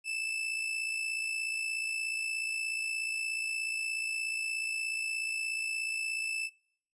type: tone with amplitude modulation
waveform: 40% pulse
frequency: 2637 Hz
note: E7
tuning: in tune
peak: -29 dBFS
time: 0.04-6.5 s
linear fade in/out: 50 ms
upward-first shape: sine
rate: 56.8 Hz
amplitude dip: 50%
effects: noise-tail reverb RT60 0.7 s tail -26 dB re dry + resampled to 24000 Hz